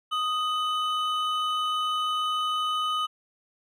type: tone pair together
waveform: triangle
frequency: 1244.5 / 2998 Hz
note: D#6 / F#7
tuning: 0 / +22 cents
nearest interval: octave + minor third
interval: 1522 cents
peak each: -24 / -29 dBFS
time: 0.11-3.07 s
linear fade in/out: 20 ms
effects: none